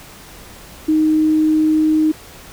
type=tone; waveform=sine; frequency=311.1 Hz; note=D#4; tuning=in tune; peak=-11 dBFS; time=0.88-2.12 s; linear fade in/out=10 ms; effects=pink hiss -39 dBFS RMS until 2.52 s